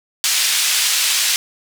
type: band-pass noise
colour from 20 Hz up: pink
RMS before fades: -17 dBFS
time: 0.24-1.36 s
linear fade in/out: 0 ms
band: 2900 to 10000 Hz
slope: 12 dB/octave
effects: none